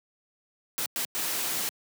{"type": "noise bursts at uneven times", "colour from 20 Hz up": "white", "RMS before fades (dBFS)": -30, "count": 3, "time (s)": [[0.78, 0.86], [0.96, 1.05], [1.15, 1.69]], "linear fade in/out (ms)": 0, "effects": ["high-pass 150 Hz 12 dB/octave"]}